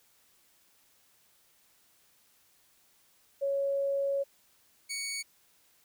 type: tone pair in turn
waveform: sine / 15% pulse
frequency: 555 / 2236 Hz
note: C#5 / C#7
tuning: +2 / +14 cents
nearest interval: 2 octaves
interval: 2412 cents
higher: second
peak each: -27 dBFS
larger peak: neither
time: 3.41-4.24 / 4.89-5.23 s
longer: first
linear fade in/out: 20 ms
effects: white hiss -66 dBFS RMS until 5.84 s